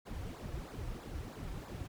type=noise with flanger; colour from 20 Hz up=brown; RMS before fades=-43 dBFS; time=0.05-1.88 s; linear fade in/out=20 ms; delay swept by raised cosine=0.33 to 4.93 ms; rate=3.1 Hz; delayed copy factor=-0.95; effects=none